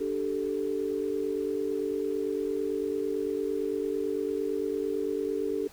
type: chord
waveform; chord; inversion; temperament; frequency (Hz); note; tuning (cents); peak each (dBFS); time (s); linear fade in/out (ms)
sine; D suspended fourth; none; just; 293.7 / 391.6 / 440.5; D4 / G4 / A4; 0 / -2 / +2; -34 / -31 / -31; 0-5.68; 10
effects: pink hiss -53 dBFS RMS until 5.72 s